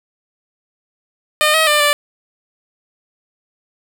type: tone with pitch steps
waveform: 10% pulse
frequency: 608 / 636 / 596 / 586 Hz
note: D#5 / D#5 / D5 / D5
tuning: -40 / +38 / +25 / -4 cents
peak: -3 dBFS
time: 1.41-1.93 s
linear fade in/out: 0 ms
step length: 130 ms
effects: none